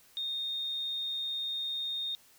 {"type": "tone", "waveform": "sine", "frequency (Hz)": 3681, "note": "A#7", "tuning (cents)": -23, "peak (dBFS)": -32, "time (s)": [0.17, 2.15], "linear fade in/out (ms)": 0, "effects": ["white hiss -61 dBFS RMS until 2.38 s"]}